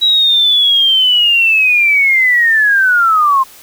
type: linear sweep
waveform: sine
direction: down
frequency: 3891 to 1038 Hz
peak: -7 dBFS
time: 0.01-3.44 s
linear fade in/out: 20 ms
effects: white hiss -39 dBFS RMS until 3.62 s